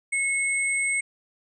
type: tone pair together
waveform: sine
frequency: 2185 / 8249 Hz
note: C#7 / C9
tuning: -26 / -26 cents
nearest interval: octave + major seventh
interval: 2300 cents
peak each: -23 / -29 dBFS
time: 0.12-1.01 s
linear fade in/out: 10 ms
effects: none